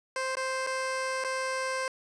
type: tone with dropouts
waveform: 15% pulse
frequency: 523.3 Hz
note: C5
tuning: in tune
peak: -23 dBFS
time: 0.16-1.88 s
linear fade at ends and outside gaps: 2 ms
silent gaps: 0.354-0.369 / 0.666-0.671 / 1.24-1.246 s
effects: resampled to 22050 Hz + 9-bit